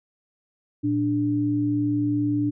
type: tone pair together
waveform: sine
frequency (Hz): 116.55 / 293.7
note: A#2 / D4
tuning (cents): 0 / 0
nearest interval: octave + major third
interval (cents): 1600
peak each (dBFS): -27 / -21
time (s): 0.83-2.51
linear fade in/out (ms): 20
effects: none